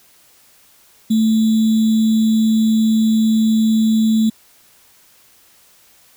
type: tone with sample-and-hold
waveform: sine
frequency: 220.6 Hz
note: A3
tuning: 5 cents sharp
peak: -11 dBFS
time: 1.1-4.3 s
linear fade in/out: 10 ms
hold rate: 3675 Hz
effects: white hiss -51 dBFS RMS until 6.16 s